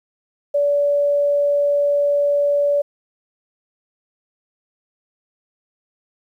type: tone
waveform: sine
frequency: 575 Hz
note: D5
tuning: 37 cents flat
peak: -14 dBFS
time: 0.54-2.82 s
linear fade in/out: 10 ms
effects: 9-bit